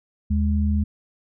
sine tone pair together, 77.2 / 207.7 Hz, D#2 / G#3, -13 / 0 cents, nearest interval octave + perfect fourth, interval 1713 cents, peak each -19 / -23 dBFS, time 0.3-0.84 s, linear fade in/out 10 ms, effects none

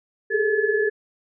sine tone cluster, 406 / 423.4 / 443.7 / 1717 Hz, G#4 / G#4 / A4 / A6, -39 / +33 / +14 / -43 cents, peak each -24 dBFS, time 0.3-0.9 s, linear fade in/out 20 ms, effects none

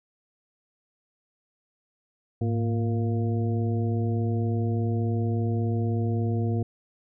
harmonic tone with a mistuned harmonic, 116.54 Hz, A#2, in tune, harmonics 1 / 2 / 3 / 4 / 6, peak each -24 / -30 / -34 / -36 / -40 dBFS, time 2.41-6.63 s, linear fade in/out 5 ms, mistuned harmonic 1, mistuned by -130 cents, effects none

